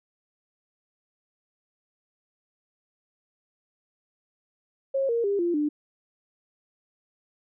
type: tone with pitch steps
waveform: sine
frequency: 542 / 466.4 / 401.4 / 345.4 / 297.2 Hz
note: C#5 / A#4 / G4 / F4 / D4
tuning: -39 / +1 / +41 / -19 / +21 cents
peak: -22 dBFS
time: 4.94-5.69 s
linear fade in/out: 10 ms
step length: 150 ms
effects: none